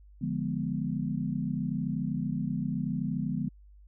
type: chord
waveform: sine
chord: D diminished seventh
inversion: none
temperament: equal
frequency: 146.83 / 174.61 / 207.7 / 246.9 Hz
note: D3 / F3 / Ab3 / Cb4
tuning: 0 / 0 / 0 / 0 cents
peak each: -34 dBFS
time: 0.21-3.49 s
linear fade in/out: 10 ms
effects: added 50 Hz sine -51 dBFS peak until 3.87 s